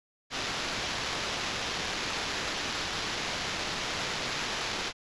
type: noise with sample-and-hold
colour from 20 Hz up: blue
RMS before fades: -33 dBFS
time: 0.3-4.93 s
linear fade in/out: 50 ms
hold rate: 8820 Hz
effects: resampled to 22050 Hz